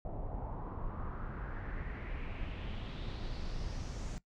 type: noise with low-pass filter sweep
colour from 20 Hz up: brown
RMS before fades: -40 dBFS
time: 0.05-4.18 s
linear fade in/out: 0 ms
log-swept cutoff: 700 to 7100 Hz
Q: 3.2
effects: noise-tail reverb RT60 0.1 s tail -19 dB re dry